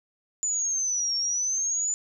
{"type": "linear two-way sweep", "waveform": "sine", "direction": "down then up", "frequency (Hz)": [7040, 5480, 7040], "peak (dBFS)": -24, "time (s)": [0.43, 1.94], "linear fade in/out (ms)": 0, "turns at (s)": 1.16, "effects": []}